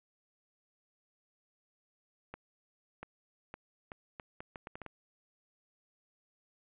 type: accelerating click train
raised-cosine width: 0.5 ms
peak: -28 dBFS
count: 11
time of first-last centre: 2.34-4.863 s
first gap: 690 ms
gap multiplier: 0.74
effects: resampled to 8000 Hz + 10-bit